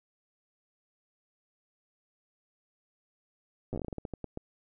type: slowing click train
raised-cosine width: 2 ms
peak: -23 dBFS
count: 15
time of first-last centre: 3.73-4.374 s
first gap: 8 ms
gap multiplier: 1.24
effects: none